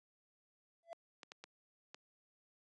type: tone with exponential growth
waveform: triangle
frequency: 672 Hz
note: E5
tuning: 33 cents sharp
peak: -39 dBFS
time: 0.83-0.93 s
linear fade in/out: 0 ms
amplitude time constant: 20 ms
type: clicks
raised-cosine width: 0.2 ms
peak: -32 dBFS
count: 4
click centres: 1.232 / 1.319 / 1.44 / 1.945 s
effects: high-pass 300 Hz 12 dB/octave + resampled to 22050 Hz